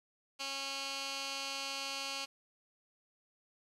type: tone with band-pass filter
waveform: 15% pulse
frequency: 273.9 Hz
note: C#4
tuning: 21 cents flat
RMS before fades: -40 dBFS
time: 0.39-2.26 s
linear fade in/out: 20 ms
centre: 4100 Hz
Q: 1.4
effects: resampled to 32000 Hz + 10-bit